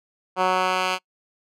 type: tone with band-pass filter sweep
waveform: 10% pulse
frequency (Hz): 185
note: F#3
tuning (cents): 0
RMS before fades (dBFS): -22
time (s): 0.36-0.99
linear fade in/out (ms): 50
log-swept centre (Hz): 1000 to 2600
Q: 0.87
effects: noise-tail reverb RT60 0.1 s tail -26 dB re dry